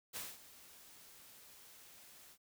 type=noise with ADSR envelope; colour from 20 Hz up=white; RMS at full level=-43 dBFS; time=0.13-2.38 s; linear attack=30 ms; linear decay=210 ms; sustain=-16 dB; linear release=64 ms; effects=none